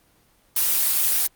blue noise, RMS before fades -20 dBFS, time 0.56-1.27 s, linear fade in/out 5 ms, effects pink hiss -60 dBFS RMS until 1.35 s + Opus 24 kbps

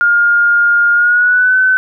sine tone with pitch glide, 1415 to 1516.6 Hz, F6 to F#6, +22 to +42 cents, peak -7 dBFS, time 0.01-1.77 s, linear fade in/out 0 ms, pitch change +120 cents, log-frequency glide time 0.93-1.57 s, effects none

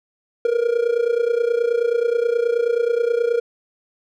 triangle tone with amplitude modulation, 471.5 Hz, A#4, 20 cents sharp, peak -11 dBFS, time 0.45-3.4 s, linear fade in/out 2 ms, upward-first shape sine, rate 29.4 Hz, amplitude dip 80%, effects none

